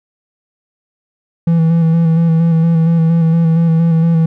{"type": "tone with vibrato", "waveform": "triangle", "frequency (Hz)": 164.81, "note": "E3", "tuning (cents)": 0, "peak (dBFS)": -6, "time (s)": [1.47, 4.26], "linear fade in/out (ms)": 5, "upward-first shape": "square", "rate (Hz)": 4.3, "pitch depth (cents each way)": 25, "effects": []}